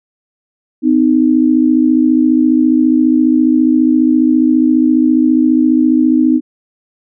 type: tone pair together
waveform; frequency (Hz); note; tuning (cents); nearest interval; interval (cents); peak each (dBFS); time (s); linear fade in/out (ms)
sine; 255.3 / 310; C4 / D#4; -42 / -6; minor third; 336; -10; 0.82-6.41; 50
effects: none